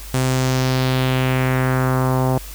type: tone with low-pass filter sweep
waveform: sawtooth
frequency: 129.6 Hz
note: C3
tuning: 16 cents flat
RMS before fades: -18 dBFS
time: 0.14-2.38 s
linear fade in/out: 0 ms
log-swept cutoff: 9600 to 790 Hz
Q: 2
effects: added 50 Hz sine -33 dBFS peak until 2.54 s + white hiss -38 dBFS RMS until 2.54 s